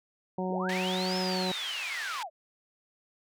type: harmonic tone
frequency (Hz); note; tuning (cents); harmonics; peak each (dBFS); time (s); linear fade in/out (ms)
185; F#3; 0; 1 / 2 / 3 / 4 / 5; -32 / -35 / -37 / -38 / -39; 0.38-1.52; 5
type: linear two-way sweep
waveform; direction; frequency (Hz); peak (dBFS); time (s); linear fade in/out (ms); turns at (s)
sine; up then down; 172 to 5274 to 580; -34; 0.49-2.3; 50; 1.17
type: band-pass noise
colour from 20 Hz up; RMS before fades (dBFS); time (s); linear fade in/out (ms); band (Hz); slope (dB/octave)
white; -39; 0.69-2.23; 2; 1200 to 3400; 12
effects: none